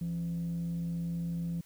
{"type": "tone with frequency modulation", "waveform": "sine", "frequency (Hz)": 170, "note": "F3", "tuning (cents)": -46, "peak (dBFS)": -30, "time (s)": [0.01, 1.61], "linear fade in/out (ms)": 5, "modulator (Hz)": 102, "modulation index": 0.24, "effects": ["tanh soft clip ceiling -29 dBFS", "white hiss -62 dBFS RMS until 1.65 s"]}